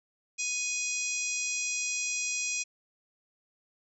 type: harmonic tone with a mistuned harmonic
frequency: 830.6 Hz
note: G#5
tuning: in tune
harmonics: 3 / 4 / 5 / 6 / 7 / 8 / 9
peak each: -34 / -45 / -44 / -43 / -34 / -39 / -37 dBFS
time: 0.38-2.64 s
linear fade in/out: 20 ms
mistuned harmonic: 6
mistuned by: -29 cents
effects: none